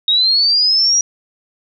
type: linear sweep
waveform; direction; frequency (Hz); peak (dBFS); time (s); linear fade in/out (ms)
sine; up; 3729 to 5780; -10; 0.08-1.01; 2
effects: none